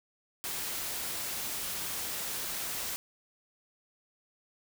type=noise; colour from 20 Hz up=white; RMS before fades=-36 dBFS; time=0.44-2.96 s; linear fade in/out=0 ms; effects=none